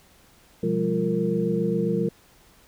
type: tone cluster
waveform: sine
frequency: 128.5 / 176.9 / 204.3 / 347 / 459 Hz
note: C3 / F3 / G#3 / F4 / A#4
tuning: -31 / +23 / -28 / -11 / -27 cents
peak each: -33 / -26 / -27 / -29 / -26 dBFS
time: 0.63-2.09 s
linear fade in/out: 5 ms
effects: pink hiss -56 dBFS RMS until 2.67 s